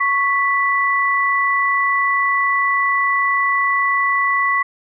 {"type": "tone pair together", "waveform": "sine", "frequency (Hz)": [1108.7, 1975.5], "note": ["C#6", "B6"], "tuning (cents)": [0, 0], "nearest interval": "minor seventh", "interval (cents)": 1000, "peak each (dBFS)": -17, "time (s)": [0, 4.63], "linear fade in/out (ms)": 10, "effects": []}